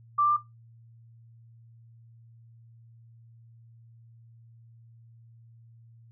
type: tone with pitch steps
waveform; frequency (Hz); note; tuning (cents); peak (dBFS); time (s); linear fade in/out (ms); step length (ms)
sine; 1174.7 / 1182.9 / 1191.1; D6 / D6 / D6; 0 / +12 / +24; -20; 0.18-0.369; 10; 63
effects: noise-tail reverb RT60 0.2 s tail -18 dB re dry + added 115 Hz sine -51 dBFS peak until 6.11 s